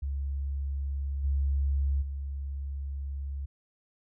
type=tone with level steps; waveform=sine; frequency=69.3 Hz; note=C#2; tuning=in tune; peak=-29 / -24 / -32 dBFS; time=0.02-3.46 s; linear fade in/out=10 ms; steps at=1.23 / 2.01 s; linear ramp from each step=20 ms; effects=none